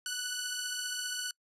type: beating tone pair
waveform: 10% pulse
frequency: 1480 / 1495 Hz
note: F#6 / F#6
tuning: 0 / +17 cents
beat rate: 15 Hz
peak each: -27 / -31 dBFS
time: 0.06-1.31 s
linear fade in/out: 2 ms
effects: noise-tail reverb RT60 0.1 s tail -26 dB re dry + resampled to 32000 Hz